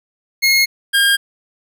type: tone pair in turn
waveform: 25% pulse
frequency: 2158 / 1612.9 Hz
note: C#7 / G6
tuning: -47 / +49 cents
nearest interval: perfect fourth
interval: 504 cents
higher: first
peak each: -7 dBFS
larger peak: neither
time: 0.42-0.66 / 0.93-1.17 s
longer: neither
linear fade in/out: 20 ms
effects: none